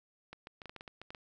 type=clicks; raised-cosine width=0.3 ms; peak=-30 dBFS; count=11; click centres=0.33 / 0.471 / 0.618 / 0.657 / 0.695 / 0.763 / 0.809 / 0.878 / 1.016 / 1.105 / 1.148 s; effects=none